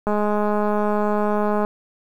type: click train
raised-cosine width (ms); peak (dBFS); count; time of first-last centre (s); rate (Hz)
1; -9; 331; 0.07-1.649; 209
effects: 8-bit